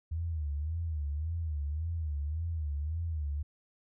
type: tone with vibrato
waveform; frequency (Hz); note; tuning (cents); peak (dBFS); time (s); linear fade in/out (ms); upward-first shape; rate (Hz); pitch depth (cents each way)
sine; 77.78; D#2; 0; -31; 0.11-3.43; 10; sine; 1.8; 140
effects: none